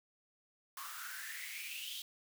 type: noise with high-pass filter sweep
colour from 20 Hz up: white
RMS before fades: -45 dBFS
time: 0.77-2.02 s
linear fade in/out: 2 ms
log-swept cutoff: 1100 to 3400 Hz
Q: 7.5
effects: none